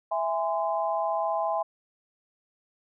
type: chord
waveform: sine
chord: E augmented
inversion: none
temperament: just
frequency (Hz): 659.3 / 824.1 / 1030.1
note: E5 / G#5 / B#5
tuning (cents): 0 / -14 / -27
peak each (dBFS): -28 / -29 / -31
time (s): 0.11-1.63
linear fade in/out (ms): 10
effects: none